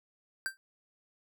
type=tone with exponential decay; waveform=square; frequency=1568 Hz; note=G6; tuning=in tune; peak=-28 dBFS; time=0.46-0.57 s; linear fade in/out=0 ms; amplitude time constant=22 ms; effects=none